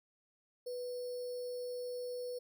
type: tone with sample-and-hold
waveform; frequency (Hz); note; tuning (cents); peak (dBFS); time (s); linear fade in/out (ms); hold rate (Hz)
sine; 493.9; B4; 0; -38; 0.66-2.39; 10; 4900
effects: none